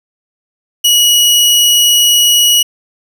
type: tone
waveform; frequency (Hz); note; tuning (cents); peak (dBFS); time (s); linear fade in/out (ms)
sawtooth; 2914; F#7; -27; -3; 0.84-2.63; 10
effects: none